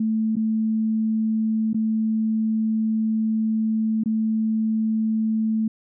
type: tone with dropouts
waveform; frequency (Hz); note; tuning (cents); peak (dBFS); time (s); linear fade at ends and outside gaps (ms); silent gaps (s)
sine; 220; A3; 0; -19; 0-5.68; 5; 0.357-0.366 / 1.732-1.744 / 4.037-4.058
effects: none